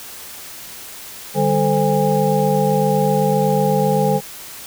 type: tone cluster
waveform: sine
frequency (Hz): 149.3 / 197.2 / 437.2 / 519 / 815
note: D3 / G3 / A4 / C5 / G#5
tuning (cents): +29 / +11 / -11 / -14 / -33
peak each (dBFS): -20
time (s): 1.34-4.21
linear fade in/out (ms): 50
effects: white hiss -35 dBFS RMS until 4.66 s